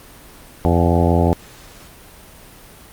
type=harmonic tone with a mistuned harmonic; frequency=85.5 Hz; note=F2; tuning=36 cents flat; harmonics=1 / 2 / 3 / 4 / 5 / 6 / 7 / 8 / 9 / 10; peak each=-16 / -19 / -21 / -22 / -23 / -24 / -24 / -25 / -26 / -26 dBFS; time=0.65-1.33 s; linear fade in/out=0 ms; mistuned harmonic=8; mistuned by=+49 cents; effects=pink hiss -42 dBFS RMS until 2.92 s + Opus 32 kbps